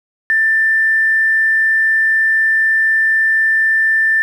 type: tone with tanh clipping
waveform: triangle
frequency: 1778 Hz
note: A6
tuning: 18 cents sharp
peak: -10 dBFS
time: 0.3-4.22 s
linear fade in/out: 0 ms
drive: 3 dB
effects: none